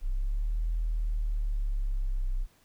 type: exponential two-way sweep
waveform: sine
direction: up then down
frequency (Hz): 31.02 to 41.2 to 31.02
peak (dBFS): -25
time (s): 0.01-2.47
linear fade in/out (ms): 50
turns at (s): 0.68
effects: tanh soft clip ceiling -22 dBFS + pink hiss -64 dBFS RMS until 2.64 s